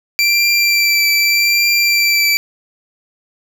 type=tone with vibrato; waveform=25% pulse; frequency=2349 Hz; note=D7; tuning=in tune; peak=-7 dBFS; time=0.19-2.37 s; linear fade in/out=0 ms; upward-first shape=triangle; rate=0.83 Hz; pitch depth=20 cents each way; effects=none